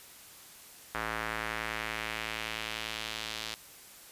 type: tone with band-pass filter sweep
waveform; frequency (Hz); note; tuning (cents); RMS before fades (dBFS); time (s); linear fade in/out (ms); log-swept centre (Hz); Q
square; 55.2; A1; +6; -37; 0.94-3.55; 10; 1500 to 4000; 1.5
effects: white hiss -52 dBFS RMS until 4.11 s + resampled to 32000 Hz